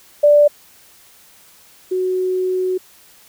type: tone pair in turn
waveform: sine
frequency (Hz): 587.3 / 370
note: D5 / F#4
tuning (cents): 0 / 0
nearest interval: minor sixth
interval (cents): 800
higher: first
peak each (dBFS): -7 / -16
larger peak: first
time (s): 0.23-0.48 / 1.91-2.78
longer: second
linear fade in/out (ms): 10
effects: white hiss -48 dBFS RMS until 3.28 s